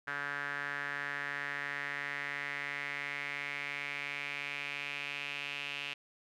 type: tone with band-pass filter sweep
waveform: sawtooth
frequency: 142.9 Hz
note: D3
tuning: 47 cents flat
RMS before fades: -39 dBFS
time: 0.07-5.94 s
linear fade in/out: 10 ms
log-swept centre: 1600 to 2700 Hz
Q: 5.1
effects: none